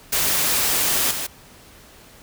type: noise with level steps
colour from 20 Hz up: white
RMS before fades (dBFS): -20 / -27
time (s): 0.12-1.27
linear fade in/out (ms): 10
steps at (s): 1.11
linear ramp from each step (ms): 2
effects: pink hiss -47 dBFS RMS until 2.22 s